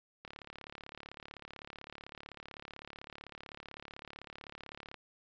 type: click train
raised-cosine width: 0.3 ms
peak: -30 dBFS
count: 169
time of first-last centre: 0.25-4.943 s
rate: 35.8 Hz
effects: resampled to 16000 Hz